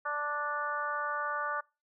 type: harmonic tone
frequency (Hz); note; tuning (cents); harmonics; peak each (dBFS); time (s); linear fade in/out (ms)
293.7; D4; 0; 2 / 3 / 4 / 5 / 6; -40 / -40 / -34 / -36 / -44; 0.05-1.61; 10
effects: noise-tail reverb RT60 0.3 s tail -26 dB re dry